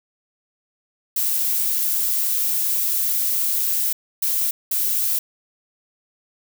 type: noise bursts at uneven times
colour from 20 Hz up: violet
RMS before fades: -21 dBFS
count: 3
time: 1.16-3.93 / 4.22-4.51 / 4.71-5.19 s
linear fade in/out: 5 ms
effects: none

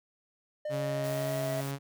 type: tone with pitch glide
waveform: triangle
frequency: 604 to 647.4 Hz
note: D5 to E5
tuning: +48 to -31 cents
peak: -30 dBFS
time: 0.65-1.61 s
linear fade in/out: 5 ms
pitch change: +121 cents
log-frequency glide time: 0.78-1.45 s
type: tone with vibrato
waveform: sawtooth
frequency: 138.59 Hz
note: C#3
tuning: in tune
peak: -29 dBFS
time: 0.69-1.79 s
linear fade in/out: 50 ms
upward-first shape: triangle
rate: 2 Hz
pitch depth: 11 cents each way
type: noise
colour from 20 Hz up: white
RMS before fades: -46 dBFS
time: 1.04-1.71 s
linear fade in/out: 0 ms
effects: none

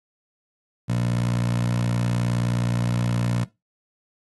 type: tone with high-pass filter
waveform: 15% pulse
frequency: 59.2 Hz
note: A#1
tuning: 27 cents sharp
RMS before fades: -23 dBFS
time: 0.88-3.45 s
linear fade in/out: 20 ms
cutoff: 130 Hz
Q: 3.1
effects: noise-tail reverb RT60 0.2 s tail -18 dB re dry + AAC 32 kbps

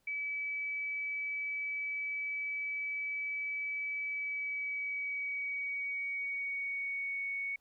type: tone with pitch glide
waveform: sine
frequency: 2293 to 2225 Hz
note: D7 to C#7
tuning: -42 to +6 cents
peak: -34 dBFS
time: 0.07-7.56 s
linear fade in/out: 5 ms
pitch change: -52 cents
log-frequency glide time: 4.07-7.25 s
effects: pink hiss -75 dBFS RMS until 7.6 s

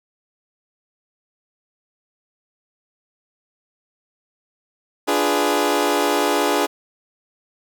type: chord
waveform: 20% pulse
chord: D diminished seventh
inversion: none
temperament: equal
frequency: 293.7 / 349.2 / 415.3 / 493.9 Hz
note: D4 / F4 / Ab4 / Cb5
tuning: 0 / 0 / 0 / 0 cents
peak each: -17 / -19 / -16 / -20 dBFS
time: 5.07-6.67 s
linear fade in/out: 20 ms
effects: none

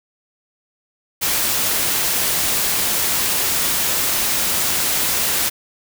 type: noise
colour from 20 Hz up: white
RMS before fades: -19 dBFS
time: 1.21-5.5 s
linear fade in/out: 20 ms
effects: none

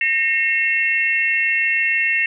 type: tone cluster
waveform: sine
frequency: 1840 / 2161 / 2707 Hz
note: A#6 / C#7 / E7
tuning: -23 / -45 / +45 cents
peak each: -20 dBFS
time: 0.01-2.26 s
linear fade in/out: 2 ms
effects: none

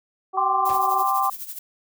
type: harmonic tone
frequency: 380 Hz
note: F#4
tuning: 46 cents sharp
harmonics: 1 / 2 / 3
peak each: -34 / -28 / -34 dBFS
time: 0.33-1.04 s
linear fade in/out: 20 ms
type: chord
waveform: sine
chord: G suspended fourth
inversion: none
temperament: just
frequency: 784 / 1045.3 / 1176 Hz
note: G5 / C6 / D6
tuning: 0 / -2 / +2 cents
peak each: -23 dBFS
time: 0.37-1.3 s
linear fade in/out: 5 ms
type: noise with tremolo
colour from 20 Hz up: violet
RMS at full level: -32 dBFS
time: 0.65-1.59 s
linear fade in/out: 5 ms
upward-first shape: sine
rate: 12 Hz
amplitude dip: 70%
type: noise with exponential decay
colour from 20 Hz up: pink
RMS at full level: -33 dBFS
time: 0.69-0.9 s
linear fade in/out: 1 ms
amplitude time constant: 45 ms
effects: none

